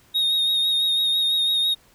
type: tone with vibrato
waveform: triangle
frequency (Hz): 3729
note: A#7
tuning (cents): 0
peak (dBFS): -17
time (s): 0.14-1.75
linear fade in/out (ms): 20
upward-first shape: sine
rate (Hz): 6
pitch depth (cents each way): 27
effects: pink hiss -56 dBFS RMS until 1.94 s